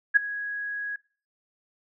sine tone with ADSR envelope, 1661.2 Hz, G#6, in tune, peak -11 dBFS, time 0.14-0.96 s, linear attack 25 ms, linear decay 10 ms, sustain -18 dB, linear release 4 ms, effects noise-tail reverb RT60 0.4 s tail -22 dB re dry

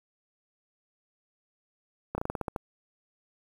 slowing click train, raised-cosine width 1 ms, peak -17 dBFS, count 9, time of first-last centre 2.15-2.562 s, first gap 30 ms, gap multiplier 1.15, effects 8-bit

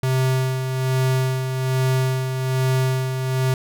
square tone with tremolo, 130.4 Hz, C3, 5 cents flat, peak -17 dBFS, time 0.03-3.54 s, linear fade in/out 2 ms, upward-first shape sine, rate 1.2 Hz, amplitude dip 50%, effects none

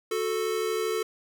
square tone pair together, 367.4 / 440 Hz, F#4 / A4, -12 / 0 cents, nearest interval minor third, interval 312 cents, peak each -32 / -28 dBFS, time 0.11-1.03 s, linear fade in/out 5 ms, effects none

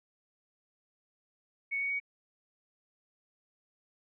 sine tone with pitch steps, 2221 / 2235 / 2249 Hz, C#7 / C#7 / C#7, +3 / +14 / +24 cents, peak -30 dBFS, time 1.71-2.001 s, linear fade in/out 20 ms, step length 97 ms, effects none

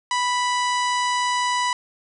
harmonic tone, 987 Hz, B5, 1 cent flat, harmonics 1 / 2 / 3 / 4 / 5 / 6 / 7 / 8 / 9, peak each -21 / -27 / -31 / -33 / -35 / -37 / -38 / -39 / -40 dBFS, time 0.11-1.73 s, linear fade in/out 2 ms, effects none

